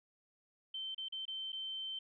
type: tone with dropouts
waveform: sine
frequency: 3100 Hz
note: G7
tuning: 20 cents flat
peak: -39 dBFS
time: 0.74-1.99 s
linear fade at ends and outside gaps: 5 ms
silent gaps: 0.947-0.979 / 1.085-1.123 / 1.254-1.279 / 1.521-1.528 s
effects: none